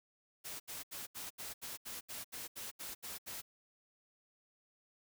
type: noise bursts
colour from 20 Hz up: white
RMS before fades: -45 dBFS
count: 13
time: 0.44-3.42 s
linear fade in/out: 20 ms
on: 160 ms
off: 75 ms
effects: none